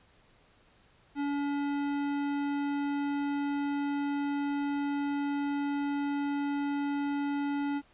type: tone with tanh clipping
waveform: sine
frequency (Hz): 285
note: C#4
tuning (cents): +48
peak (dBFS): -31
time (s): 1.15-7.82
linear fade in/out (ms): 50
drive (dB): 18
effects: pink hiss -63 dBFS RMS until 7.93 s + resampled to 8000 Hz